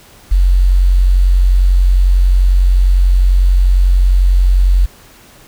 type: tone with quantisation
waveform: sine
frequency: 45.58 Hz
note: F#1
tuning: 25 cents flat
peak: -6 dBFS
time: 0.31-4.86 s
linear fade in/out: 10 ms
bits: 6
effects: pink hiss -42 dBFS RMS until 5.47 s